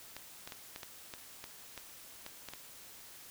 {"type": "clicks", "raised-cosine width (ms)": 0.2, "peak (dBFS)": -26, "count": 11, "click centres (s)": [0.166, 0.475, 0.522, 0.761, 0.832, 1.138, 1.441, 1.777, 2.264, 2.487, 2.536], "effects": ["white hiss -53 dBFS RMS until 3.3 s"]}